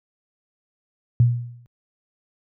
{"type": "tone with exponential decay", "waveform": "sine", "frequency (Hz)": 120, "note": "B2", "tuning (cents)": -49, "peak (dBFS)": -9, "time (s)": [1.2, 1.66], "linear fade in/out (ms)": 0, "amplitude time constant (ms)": 100, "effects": ["high-pass 60 Hz 12 dB/octave"]}